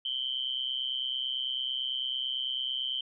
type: tone with amplitude modulation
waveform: sine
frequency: 3100 Hz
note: G7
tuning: 20 cents flat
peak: -26 dBFS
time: 0.05-3.01 s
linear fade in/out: 5 ms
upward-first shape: sine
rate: 129 Hz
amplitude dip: 90%
effects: none